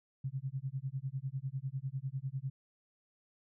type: tone with tremolo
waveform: sine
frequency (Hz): 133.8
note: C3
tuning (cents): +39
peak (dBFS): -32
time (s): 0.24-2.5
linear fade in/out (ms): 5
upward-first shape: sine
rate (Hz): 10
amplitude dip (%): 100
effects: none